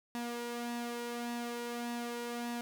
sawtooth tone with flanger, 238.3 Hz, A#3, 38 cents sharp, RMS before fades -39 dBFS, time 0.15-2.61 s, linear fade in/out 0 ms, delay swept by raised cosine 1.1 to 2.06 ms, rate 1.7 Hz, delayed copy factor +0.5, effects none

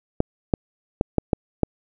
clicks, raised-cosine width 2 ms, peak -4 dBFS, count 6, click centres 0.204 / 0.538 / 1.011 / 1.183 / 1.332 / 1.633 s, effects none

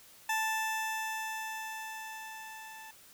20% pulse tone with level ramp, 880 Hz, A5, in tune, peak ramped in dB -24 to -42 dBFS, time 0.29-2.91 s, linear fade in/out 5 ms, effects white hiss -57 dBFS RMS until 3.13 s

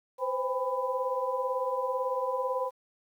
sine tone cluster, 504 / 522 / 805 / 998 Hz, B4 / C5 / G5 / B5, +35 / -4 / +46 / +18 cents, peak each -35 / -31 / -40 / -32 dBFS, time 0.18-2.71 s, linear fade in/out 50 ms, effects 10-bit

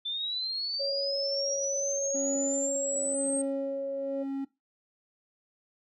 sine linear sweep, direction up, 3520 to 8480 Hz, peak -30 dBFS, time 0.05-3.42 s, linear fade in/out 10 ms
sine tone with pitch glide, 554.4 to 549.9 Hz, C#5 to C#5, 0 to -14 cents, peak -30 dBFS, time 0.79-4.24 s, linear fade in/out 20 ms, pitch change -14 cents, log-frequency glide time 3.11-3.24 s
triangle tone with tremolo, 273 Hz, C#4, 26 cents flat, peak -28 dBFS, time 2.14-4.45 s, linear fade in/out 10 ms, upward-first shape sine, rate 1 Hz, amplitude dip 80%
effects noise-tail reverb RT60 0.2 s tail -18 dB re dry

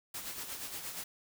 white noise with tremolo, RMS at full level -40 dBFS, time 0.14-1.04 s, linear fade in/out 5 ms, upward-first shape sine, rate 8.5 Hz, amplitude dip 50%, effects none

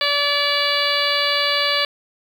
harmonic tone, 576 Hz, D5, 34 cents flat, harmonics 1 / 2 / 3 / 4 / 5 / 6 / 7 / 8, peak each -25 / -25 / -25 / -25 / -25 / -25 / -25 / -25 dBFS, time 0.01-1.85 s, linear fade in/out 2 ms, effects 7-bit

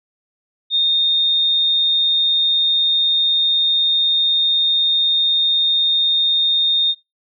sine tone, 3668 Hz, A#7, 29 cents flat, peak -13 dBFS, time 0.7-6.95 s, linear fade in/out 50 ms, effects noise-tail reverb RT60 0.2 s tail -17 dB re dry

